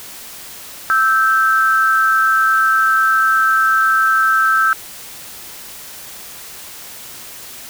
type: tone pair together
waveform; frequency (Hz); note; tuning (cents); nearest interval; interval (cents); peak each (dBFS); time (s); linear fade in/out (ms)
sine; 1312 / 1560.2; E6 / G6; -9 / -9; minor third; 300; -13 / -14; 0.9-4.73; 0
effects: white hiss -34 dBFS RMS until 7.69 s